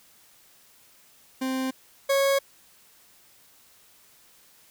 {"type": "tone pair in turn", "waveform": "40% pulse", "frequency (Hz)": [261.6, 550.5], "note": ["C4", "C#5"], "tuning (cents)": [0, -12], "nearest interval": "octave + minor second", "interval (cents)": 1288, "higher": "second", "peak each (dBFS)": [-25, -19], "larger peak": "second", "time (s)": [[1.41, 1.71], [2.09, 2.39]], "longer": "neither", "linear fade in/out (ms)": 10, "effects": ["white hiss -57 dBFS RMS until 4.7 s"]}